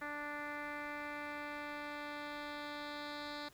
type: tone with low-pass filter sweep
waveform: 10% pulse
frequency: 293.7 Hz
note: D4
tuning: in tune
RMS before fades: -44 dBFS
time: 0.01-3.49 s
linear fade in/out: 10 ms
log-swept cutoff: 1900 to 4000 Hz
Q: 2.7
effects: pink hiss -64 dBFS RMS until 3.53 s